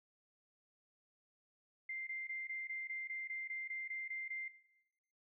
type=tone bursts; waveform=sine; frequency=2093 Hz; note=C7; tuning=in tune; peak=-40 dBFS; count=13; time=1.89-4.482 s; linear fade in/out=5 ms; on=180 ms; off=21 ms; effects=noise-tail reverb RT60 0.9 s tail -18 dB re dry